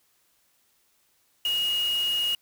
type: tone in noise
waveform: sine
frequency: 2873 Hz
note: F7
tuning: 48 cents sharp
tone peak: -23 dBFS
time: 1.45-2.35 s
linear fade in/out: 2 ms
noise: white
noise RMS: -39 dBFS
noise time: 1.45-2.35 s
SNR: +13 dB
effects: white hiss -67 dBFS RMS until 2.41 s